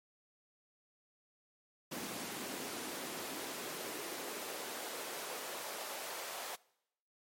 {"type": "noise with high-pass filter sweep", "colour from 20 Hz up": "pink", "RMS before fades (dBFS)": -43, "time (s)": [1.91, 6.56], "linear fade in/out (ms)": 10, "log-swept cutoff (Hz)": [230, 630], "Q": 1.4, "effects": ["noise-tail reverb RT60 0.8 s tail -23 dB re dry", "MP3 64 kbps"]}